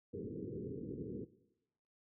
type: low-pass noise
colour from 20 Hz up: white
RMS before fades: -43 dBFS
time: 0.13-1.25 s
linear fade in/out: 10 ms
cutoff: 470 Hz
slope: 96 dB/octave
effects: noise-tail reverb RT60 0.9 s tail -18 dB re dry + high-pass 100 Hz 12 dB/octave